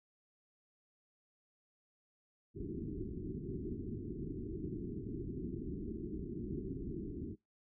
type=low-pass noise; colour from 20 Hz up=white; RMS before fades=-42 dBFS; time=2.54-7.36 s; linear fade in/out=50 ms; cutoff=400 Hz; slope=96 dB/octave; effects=noise-tail reverb RT60 0.2 s tail -25 dB re dry